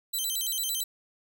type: tone with vibrato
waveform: 10% pulse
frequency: 3520 Hz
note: A7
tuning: in tune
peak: -21 dBFS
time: 0.13-0.84 s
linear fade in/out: 10 ms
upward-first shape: square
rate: 8.9 Hz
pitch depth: 210 cents each way
effects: none